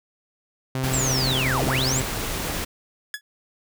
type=tone; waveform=sawtooth; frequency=130.81 Hz; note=C3; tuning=in tune; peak=-20 dBFS; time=0.75-2.02 s; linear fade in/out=2 ms
type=noise; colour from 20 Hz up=pink; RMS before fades=-28 dBFS; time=0.83-2.65 s; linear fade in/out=10 ms
type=linear two-way sweep; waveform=sine; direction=down then up; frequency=7850 to 69.3 to 7850 Hz; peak=-23 dBFS; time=0.93-2 s; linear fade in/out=5 ms; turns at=1.66 s
type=tone with exponential decay; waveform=sawtooth; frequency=1693 Hz; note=G#6; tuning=33 cents sharp; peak=-20 dBFS; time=3.14-3.21 s; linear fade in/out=1 ms; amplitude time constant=15 ms
effects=none